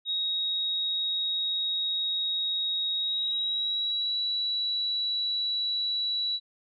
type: tone with pitch glide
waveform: sine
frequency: 3777 to 3926 Hz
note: A#7 to B7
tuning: +22 to -11 cents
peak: -26 dBFS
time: 0.05-6.4 s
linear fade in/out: 50 ms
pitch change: +67 cents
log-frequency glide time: 2.95-4.17 s
effects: none